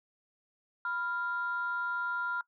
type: tone pair together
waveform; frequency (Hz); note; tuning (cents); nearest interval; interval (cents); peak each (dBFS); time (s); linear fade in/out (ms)
sine; 987.8 / 1395.2; B5 / F6; 0 / -2; tritone; 598; -37 / -31; 0.85-2.41; 2
effects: noise-tail reverb RT60 0.1 s tail -21 dB re dry + tanh soft clip ceiling -24 dBFS